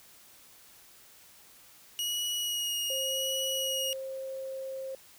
sawtooth tone with vibrato, 2894 Hz, F#7, 39 cents flat, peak -27 dBFS, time 1.99-3.93 s, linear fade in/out 0 ms, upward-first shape sine, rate 0.88 Hz, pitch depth 17 cents each way
sine tone, 532 Hz, C5, 29 cents sharp, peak -35 dBFS, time 2.9-4.95 s, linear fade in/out 2 ms
effects white hiss -56 dBFS RMS until 5.18 s

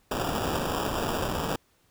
white noise with sample-and-hold, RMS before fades -29 dBFS, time 0.11-1.56 s, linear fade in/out 5 ms, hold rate 2100 Hz, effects pink hiss -66 dBFS RMS until 1.9 s

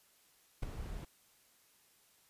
brown noise with ADSR envelope, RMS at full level -33 dBFS, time 0.62-1.05 s, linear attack 12 ms, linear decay 5 ms, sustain -10 dB, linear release 5 ms, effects white hiss -68 dBFS RMS until 2.29 s + resampled to 32000 Hz

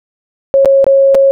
sine tone with dropouts, 546 Hz, C#5, 26 cents flat, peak -4 dBFS, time 0.54-1.31 s, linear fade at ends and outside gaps 0 ms, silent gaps 0.648-0.657 / 0.843-0.866 / 1.146-1.151 s, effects none

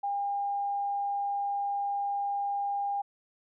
sine tone, 805 Hz, G5, 46 cents sharp, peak -28 dBFS, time 0.03-3.02 s, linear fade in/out 10 ms, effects none

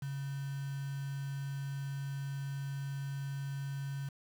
sine tone with quantisation, 138.6 Hz, C#3, in tune, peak -36 dBFS, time 0.02-4.09 s, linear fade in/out 5 ms, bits 8, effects none

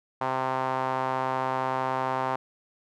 sawtooth tone with band-pass filter, 130.81 Hz, C3, in tune, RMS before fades -28 dBFS, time 0.21-2.36 s, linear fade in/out 5 ms, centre 930 Hz, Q 2.6, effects none

